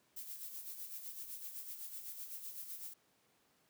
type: noise with tremolo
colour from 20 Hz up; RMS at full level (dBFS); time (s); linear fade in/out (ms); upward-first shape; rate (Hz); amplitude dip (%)
violet; -45; 0.16-2.94; 10; sine; 7.9; 55
effects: pink hiss -73 dBFS RMS until 3.69 s + high-pass 150 Hz 12 dB/octave